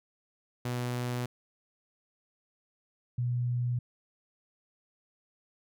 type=tone pair in turn; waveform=sawtooth / sine; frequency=122.9 / 122.19 Hz; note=B2 / B2; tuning=-8 / -18 cents; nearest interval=unison; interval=10 cents; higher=first; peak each=-27 dBFS; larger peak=neither; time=0.65-1.26 / 3.18-3.79 s; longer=neither; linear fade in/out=5 ms; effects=none